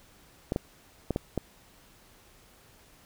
clicks, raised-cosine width 2 ms, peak -14 dBFS, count 5, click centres 0.521 / 0.561 / 1.107 / 1.161 / 1.377 s, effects pink hiss -58 dBFS RMS until 3.05 s

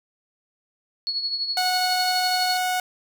sine tone with tremolo, 4366 Hz, C#8, 27 cents flat, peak -21 dBFS, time 1.07-2.57 s, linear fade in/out 0 ms, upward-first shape triangle, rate 12 Hz, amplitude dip 65%
sawtooth tone, 734 Hz, F#5, 14 cents flat, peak -18 dBFS, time 1.57-2.8 s, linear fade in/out 2 ms
effects none

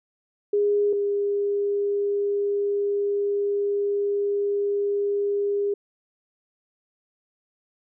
sine tone pair in turn, 410.4 / 405.2 Hz, G#4 / G#4, -21 / -43 cents, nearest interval unison, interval 22 cents, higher first, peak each -18 / -21 dBFS, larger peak first, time 0.53-0.93 / 0.93-5.74 s, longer second, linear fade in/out 5 ms, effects none

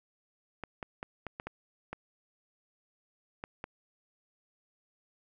clicks, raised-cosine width 0.5 ms, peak -23 dBFS, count 9, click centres 0.637 / 0.828 / 1.029 / 1.267 / 1.399 / 1.47 / 1.93 / 3.439 / 3.641 s, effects none

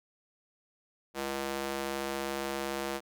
square tone with high-pass filter, 68.7 Hz, C#2, 15 cents flat, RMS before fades -35 dBFS, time 1.14-3.01 s, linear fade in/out 50 ms, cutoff 380 Hz, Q 0.91, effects none

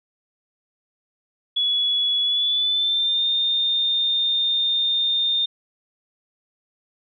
sine tone with pitch glide, 3389 to 3632 Hz, G#7 to A#7, +34 to -46 cents, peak -18 dBFS, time 1.56-5.46 s, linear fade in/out 10 ms, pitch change +120 cents, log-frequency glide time 2.22-3.24 s, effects none

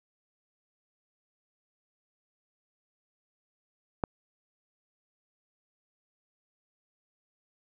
click, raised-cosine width 1 ms, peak -13 dBFS, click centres 4.038 s, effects none

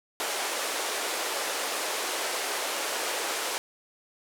pink band-pass noise, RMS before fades -31 dBFS, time 0.2-3.58 s, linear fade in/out 0 ms, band 410 to 12000 Hz, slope 24 dB/octave, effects none

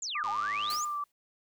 sine exponential two-way sweep, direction down then up, 7459 to 784 to 7459 Hz, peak -33 dBFS, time 0.02-0.85 s, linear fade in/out 5 ms, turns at 0.29 s
sine tone with vibrato, 1186 Hz, D6, 17 cents sharp, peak -31 dBFS, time 0.15-1.04 s, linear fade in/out 5 ms, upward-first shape sine, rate 2 Hz, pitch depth 36 cents each way
click train, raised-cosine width 0.2 ms, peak -27 dBFS, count 53, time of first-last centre 0.24-0.74 s, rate 104 Hz
white noise with exponential decay, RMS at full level -39 dBFS, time 0.7-1.12 s, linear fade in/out 2 ms, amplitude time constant 91 ms
effects none

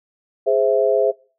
sine chord, Ab augmented, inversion none, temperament equal, 415.3 / 523.3 / 659.3 Hz, Ab4 / C5 / E5, 0 / 0 / 0 cents, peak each -18 dBFS, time 0.46-1.12 s, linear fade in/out 20 ms, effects noise-tail reverb RT60 0.4 s tail -24 dB re dry

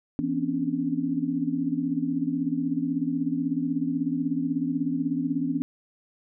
sine tone cluster, 166.4 / 248.1 / 268.2 / 284.4 Hz, E3 / B3 / C4 / C#4, +17 / +8 / +43 / +45 cents, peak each -33 / -30 / -29 / -28 dBFS, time 0.19-5.62 s, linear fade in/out 0 ms, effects none

